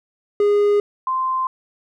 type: tone pair in turn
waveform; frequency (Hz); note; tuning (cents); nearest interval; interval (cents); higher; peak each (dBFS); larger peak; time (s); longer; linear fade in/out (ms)
triangle / sine; 411.1 / 1041.3; G#4 / C6; -18 / -9; octave + major third; 1609; second; -11 / -18; first; 0.4-0.8 / 1.07-1.47; neither; 2
effects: none